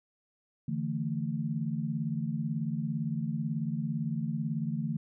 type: chord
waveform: sine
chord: D suspended second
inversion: none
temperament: equal with one note detuned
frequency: 146.83 / 164.81 / 223.7 Hz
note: D3 / E3 / A3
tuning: 0 / 0 / +29 cents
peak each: -34 dBFS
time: 0.68-4.97 s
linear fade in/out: 5 ms
effects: none